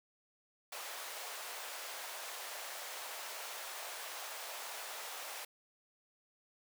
pink high-pass noise, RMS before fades -45 dBFS, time 0.72-5.45 s, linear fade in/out 5 ms, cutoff 570 Hz, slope 24 dB/octave, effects none

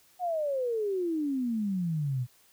sine exponential sweep, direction down, 740 to 119.4 Hz, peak -27 dBFS, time 0.19-2.27 s, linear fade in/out 50 ms, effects white hiss -62 dBFS RMS until 2.52 s

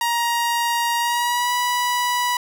sawtooth tone with pitch glide, 942 to 980.3 Hz, A#5 to B5, +18 to -13 cents, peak -15 dBFS, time 0.01-2.37 s, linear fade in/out 2 ms, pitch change +69 cents, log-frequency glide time 0.98-1.53 s, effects none

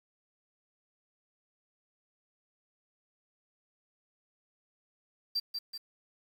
triangle tone with echo, 4699 Hz, D8, in tune, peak -27 dBFS, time 5.35-5.4 s, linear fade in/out 10 ms, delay 190 ms, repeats 2, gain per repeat -5 dB, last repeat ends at 5.78 s, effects 9-bit

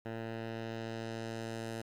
10% pulse tone with low-pass filter sweep, 113.4 Hz, A#2, 47 cents flat, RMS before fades -41 dBFS, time 0.05-1.82 s, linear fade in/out 10 ms, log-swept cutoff 2300 to 12000 Hz, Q 0.8, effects 10-bit

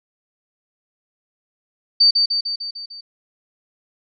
sine tone with echo, 4600 Hz, D8, 37 cents flat, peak -9 dBFS, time 2-2.11 s, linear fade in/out 10 ms, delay 150 ms, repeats 6, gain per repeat -4 dB, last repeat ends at 3.01 s, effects none

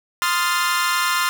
sawtooth chord, F dominant seventh, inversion second, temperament equal with one note detuned, 1042.3 / 1244.5 / 1396.9 / 1760 Hz, C6 / Eb6 / F6 / A6, -7 / 0 / 0 / 0 cents, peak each -18 / -22 / -19 / -23 dBFS, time 0.22-1.29 s, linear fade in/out 0 ms, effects none

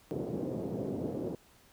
white band-pass noise, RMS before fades -36 dBFS, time 0.11-1.35 s, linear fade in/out 0 ms, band 110 to 470 Hz, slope 24 dB/octave, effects pink hiss -62 dBFS RMS until 1.72 s

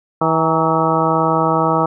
harmonic tone with a mistuned harmonic, 161.6 Hz, E3, 34 cents flat, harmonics 1 / 2 / 3 / 4 / 5 / 6 / 7 / 8, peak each -21 / -21 / -21 / -21 / -21 / -21 / -21 / -21 dBFS, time 0.21-1.86 s, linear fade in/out 5 ms, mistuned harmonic 6, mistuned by -72 cents, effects none

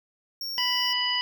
square tone, 5510 Hz, F8, 24 cents flat, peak -31 dBFS, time 0.41-0.93 s, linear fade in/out 2 ms
harmonic tone, 987.8 Hz, B5, in tune, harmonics 1 / 2 / 3 / 5, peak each -32 / -31 / -26 / -30 dBFS, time 0.58-1.21 s, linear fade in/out 0 ms
effects none

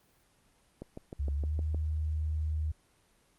click train, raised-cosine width 2 ms, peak -27 dBFS, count 7, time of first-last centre 0.82-1.746 s, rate 6.48 Hz
sine tone with pitch glide, 70.5 to 77.33 Hz, C#2 to D#2, +30 to -10 cents, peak -29 dBFS, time 1.19-2.72 s, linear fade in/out 10 ms, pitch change +160 cents, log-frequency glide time 1.33-1.55 s
effects pink hiss -67 dBFS RMS until 3.38 s + Opus 24 kbps

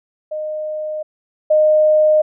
sine tone pair in turn, 615 / 615 Hz, D#5 / D#5, -20 / -20 cents, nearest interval unison, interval 0 cents, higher neither, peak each -21 / -9 dBFS, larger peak second, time 0.31-1.03 / 1.5-2.22 s, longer neither, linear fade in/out 10 ms, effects none

